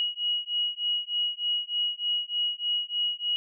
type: beating tone pair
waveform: sine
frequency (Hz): 2901 / 2904.3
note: F#7 / F#7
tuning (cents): -35 / -33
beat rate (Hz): 3.3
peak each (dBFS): -29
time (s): 0-3.36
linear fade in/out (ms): 0
effects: none